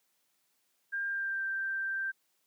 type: tone with pitch glide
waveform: sine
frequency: 1600 to 1570.7 Hz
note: G6 to G6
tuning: +35 to +3 cents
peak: -31 dBFS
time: 0.92-2.12 s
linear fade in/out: 20 ms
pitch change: -32 cents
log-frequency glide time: 1.07-1.43 s
effects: white hiss -75 dBFS RMS until 2.46 s + high-pass 150 Hz 12 dB/octave